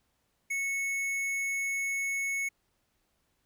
triangle tone with tanh clipping, 2204 Hz, C#7, 11 cents flat, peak -31 dBFS, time 0.5-2.49 s, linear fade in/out 10 ms, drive 17 dB, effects pink hiss -75 dBFS RMS until 3.45 s

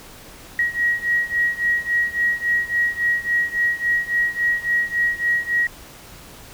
sine beating tone pair, 1900 / 1903.6 Hz, A#6 / A#6, +33 / +36 cents, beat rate 3.6 Hz, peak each -20 / -22 dBFS, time 0.59-5.67 s, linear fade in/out 2 ms, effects pink hiss -42 dBFS RMS until 6.53 s

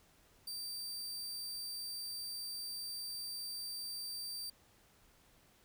sawtooth tone, 4671 Hz, D8, 10 cents flat, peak -38 dBFS, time 0.47-4.5 s, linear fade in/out 5 ms, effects pink hiss -67 dBFS RMS until 5.64 s

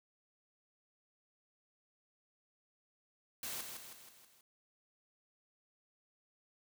white noise with echo, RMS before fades -42 dBFS, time 3.43-3.61 s, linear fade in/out 2 ms, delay 160 ms, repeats 5, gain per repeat -5 dB, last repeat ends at 4.41 s, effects none

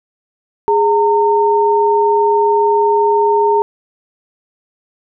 sine tone pair together, 413.9 / 913.7 Hz, G#4 / A#5, -6 / -35 cents, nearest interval octave + major second, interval 1371 cents, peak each -12 dBFS, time 0.68-3.62 s, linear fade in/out 0 ms, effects none

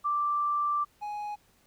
sine / triangle tone pair in turn, 1174.7 / 833 Hz, D6 / G#5, 0 / +5 cents, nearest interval tritone, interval 595 cents, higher first, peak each -25 / -31 dBFS, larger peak first, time 0.04-0.85 / 1.01-1.36 s, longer first, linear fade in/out 20 ms, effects pink hiss -65 dBFS RMS until 1.66 s

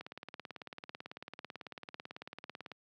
click train, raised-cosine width 0.3 ms, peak -28 dBFS, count 50, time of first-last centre 0.01-2.717 s, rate 18.1 Hz, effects high-pass 150 Hz 12 dB/octave

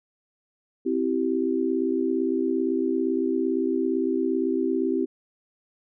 sine chord, C major, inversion none, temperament equal with one note detuned, 261.6 / 329.6 / 387.3 Hz, C4 / E4 / G4, 0 / 0 / -21 cents, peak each -26 dBFS, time 0.85-5.06 s, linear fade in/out 20 ms, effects none

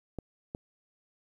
clicks, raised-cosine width 2 ms, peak -23 dBFS, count 2, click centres 0.187 / 0.549 s, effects 10-bit

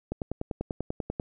click train, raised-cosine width 2 ms, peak -17 dBFS, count 12, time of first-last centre 0.12-1.198 s, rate 10.2 Hz, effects none

